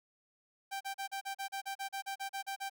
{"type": "tone bursts", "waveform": "sawtooth", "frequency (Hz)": 784, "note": "G5", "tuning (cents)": 0, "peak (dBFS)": -33, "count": 15, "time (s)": [0.71, 2.698], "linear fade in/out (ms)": 20, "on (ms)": 98, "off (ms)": 37, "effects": []}